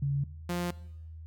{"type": "tone pair in turn", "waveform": ["sine", "sawtooth"], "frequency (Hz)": [140.4, 175.47], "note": ["C#3", "F3"], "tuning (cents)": [22, 8], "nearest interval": "major third", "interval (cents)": 386, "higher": "second", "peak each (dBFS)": -26, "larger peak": "neither", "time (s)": [[0.02, 0.24], [0.49, 0.71]], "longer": "neither", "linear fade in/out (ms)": 5, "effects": ["noise-tail reverb RT60 0.9 s tail -20 dB re dry", "added 80 Hz sine -42 dBFS peak until 1.26 s"]}